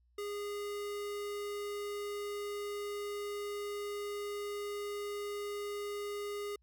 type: tone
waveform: square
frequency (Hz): 410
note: G#4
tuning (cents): -22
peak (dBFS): -38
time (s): 0.18-6.56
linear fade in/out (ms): 5
effects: added 60 Hz sine -67 dBFS peak until 6.62 s